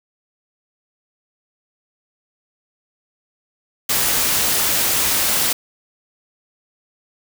white noise, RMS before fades -18 dBFS, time 3.89-5.53 s, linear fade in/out 5 ms, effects none

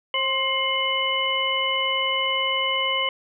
sine tone cluster, 535 / 1053 / 2124 / 2982 Hz, C5 / C6 / C7 / F#7, +38 / +11 / +25 / +13 cents, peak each -30 / -27 / -26 / -24 dBFS, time 0.14-3.09 s, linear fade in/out 2 ms, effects none

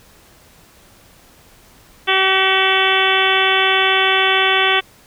harmonic tone with a mistuned harmonic, 381.9 Hz, G4, 45 cents flat, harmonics 1 / 2 / 3 / 4 / 5 / 6 / 7 / 8 / 9, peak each -21 / -21 / -21 / -21 / -21 / -21 / -21 / -21 / -21 dBFS, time 2.07-4.81 s, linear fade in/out 20 ms, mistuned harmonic 6, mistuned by -30 cents, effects pink hiss -48 dBFS RMS until 5.06 s

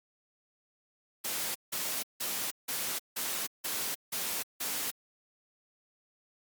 white noise bursts, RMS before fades -34 dBFS, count 8, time 1.24-4.91 s, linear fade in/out 10 ms, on 310 ms, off 170 ms, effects high-pass 150 Hz 12 dB/octave + Opus 48 kbps

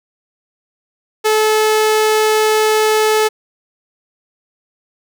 sawtooth tone, 432.4 Hz, A4, 30 cents flat, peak -7 dBFS, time 1.24-3.29 s, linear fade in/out 20 ms, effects none

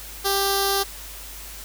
5% pulse tone with notch filter, 394.3 Hz, G4, 10 cents sharp, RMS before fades -22 dBFS, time 0.24-0.84 s, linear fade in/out 20 ms, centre 2300 Hz, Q 0.67, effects added 50 Hz sine -41 dBFS peak until 1.64 s + white hiss -39 dBFS RMS until 1.64 s

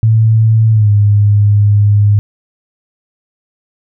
sine tone with pitch glide, 111.2 to 103.16 Hz, A2 to G#2, +19 to -11 cents, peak -5 dBFS, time 0.03-2.19 s, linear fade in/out 0 ms, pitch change -130 cents, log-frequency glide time 0.71-0.9 s, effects none

